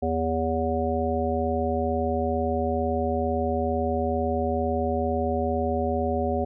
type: harmonic tone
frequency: 81.1 Hz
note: E2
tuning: 28 cents flat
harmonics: 1 / 3 / 5 / 7 / 9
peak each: -29 / -29 / -29 / -29 / -29 dBFS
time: 0.02-6.45 s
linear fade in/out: 10 ms
effects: none